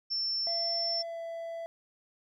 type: tone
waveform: sine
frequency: 5380 Hz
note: E8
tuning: 34 cents sharp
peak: -29 dBFS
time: 0.1-1.03 s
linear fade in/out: 20 ms
type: tone with pitch glide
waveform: triangle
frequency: 676 to 666.3 Hz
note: E5 to E5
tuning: +43 to +18 cents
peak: -34 dBFS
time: 0.47-1.66 s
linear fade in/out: 0 ms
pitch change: -25 cents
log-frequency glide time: 0.9-1.21 s
effects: none